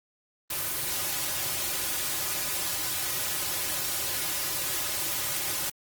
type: noise with comb filter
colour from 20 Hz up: white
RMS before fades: -30 dBFS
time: 0.5-5.7 s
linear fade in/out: 5 ms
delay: 4.4 ms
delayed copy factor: -1
effects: Opus 24 kbps